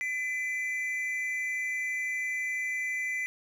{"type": "tone pair together", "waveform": "triangle", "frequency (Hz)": [2017, 2349], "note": ["B6", "D7"], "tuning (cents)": [36, 0], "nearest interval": "minor third", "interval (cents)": 264, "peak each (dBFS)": [-29, -34], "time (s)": [0.01, 3.26], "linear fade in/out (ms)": 0, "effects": []}